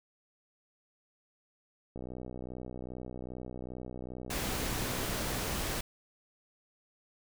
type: click train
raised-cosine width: 2 ms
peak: -29 dBFS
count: 232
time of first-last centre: 1.96-5.656 s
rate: 62.5 Hz
type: noise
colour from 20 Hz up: pink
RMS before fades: -35 dBFS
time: 4.3-5.81 s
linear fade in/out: 5 ms
effects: none